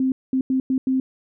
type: tone bursts at uneven times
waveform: sine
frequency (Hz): 261.6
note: C4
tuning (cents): 0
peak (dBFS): -17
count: 5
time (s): 0-0.12 / 0.33-0.41 / 0.5-0.6 / 0.7-0.78 / 0.87-1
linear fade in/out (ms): 2
effects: none